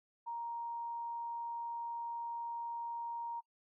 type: tone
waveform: sine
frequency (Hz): 936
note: A#5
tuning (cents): +7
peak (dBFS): -38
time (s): 0.26-3.41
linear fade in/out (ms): 20
effects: noise-tail reverb RT60 0.1 s tail -26 dB re dry